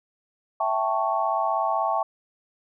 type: chord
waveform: sine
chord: A dominant seventh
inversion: second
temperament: equal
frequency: 659.3 / 784 / 880 / 1108.7 Hz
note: E5 / G5 / A5 / C#6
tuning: 0 / 0 / 0 / 0 cents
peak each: -27 dBFS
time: 0.6-2.03 s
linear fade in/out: 5 ms
effects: none